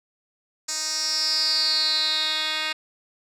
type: tone with band-pass filter sweep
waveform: 10% pulse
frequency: 311.1 Hz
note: D#4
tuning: in tune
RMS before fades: -24 dBFS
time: 0.68-2.73 s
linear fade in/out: 10 ms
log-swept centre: 6400 to 3100 Hz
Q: 7.7
effects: none